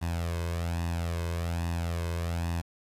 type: tone with flanger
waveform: sawtooth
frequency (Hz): 84.8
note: E2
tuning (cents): +50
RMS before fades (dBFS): -31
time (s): 0.01-2.62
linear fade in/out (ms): 20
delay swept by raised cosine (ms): 1.1 to 1.95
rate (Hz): 1.2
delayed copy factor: +0.6
effects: resampled to 32000 Hz + 9-bit